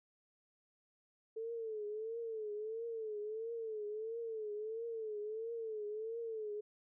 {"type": "tone with vibrato", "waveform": "sine", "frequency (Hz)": 440, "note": "A4", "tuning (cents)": 0, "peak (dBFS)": -39, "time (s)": [1.36, 6.61], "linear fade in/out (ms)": 10, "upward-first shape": "triangle", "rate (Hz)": 1.5, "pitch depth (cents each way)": 110, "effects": []}